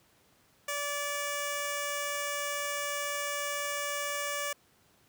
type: tone with notch filter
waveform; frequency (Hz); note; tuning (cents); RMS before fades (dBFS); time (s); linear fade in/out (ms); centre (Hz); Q
5% pulse; 578; D5; -28; -34; 0.68-4.53; 5; 4200; 0.92
effects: pink hiss -65 dBFS RMS until 5.08 s + high-pass 80 Hz 12 dB/octave